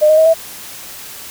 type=tone with pitch steps; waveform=sine; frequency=608 / 622.6 / 637.5 / 652.8 Hz; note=D#5 / D#5 / D#5 / E5; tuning=-40 / +1 / +42 / -17 cents; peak=-6 dBFS; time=0.01-0.342 s; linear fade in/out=20 ms; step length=83 ms; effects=white hiss -32 dBFS RMS until 1.3 s